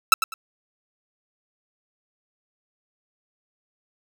sawtooth tone with echo, 1319 Hz, E6, 1 cent sharp, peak -5 dBFS, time 0.12-0.14 s, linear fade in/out 2 ms, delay 100 ms, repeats 2, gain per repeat -12 dB, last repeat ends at 0.34 s, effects none

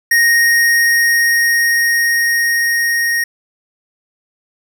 square tone with level ramp, 1864.7 Hz, A#6, in tune, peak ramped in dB -9 to -14 dBFS, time 0.11-3.24 s, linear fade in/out 5 ms, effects none

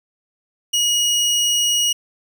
25% pulse tone, 2896 Hz, F#7, 38 cents flat, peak -12 dBFS, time 0.73-1.93 s, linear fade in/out 10 ms, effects none

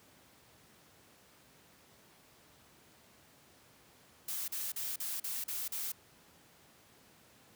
blue noise bursts, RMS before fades -38 dBFS, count 7, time 4.28-5.92 s, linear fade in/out 5 ms, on 200 ms, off 40 ms, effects pink hiss -62 dBFS RMS until 7.55 s + high-pass 100 Hz 12 dB/octave

